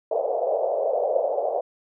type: band-pass noise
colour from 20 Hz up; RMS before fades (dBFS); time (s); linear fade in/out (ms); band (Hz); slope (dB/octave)
white; -24; 0.11-1.61; 5; 490 to 670; 48
effects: none